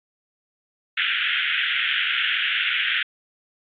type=band-pass noise; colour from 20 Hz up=white; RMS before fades=-23 dBFS; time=0.97-3.03 s; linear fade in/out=5 ms; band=1400 to 3400 Hz; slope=96 dB/octave; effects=AAC 64 kbps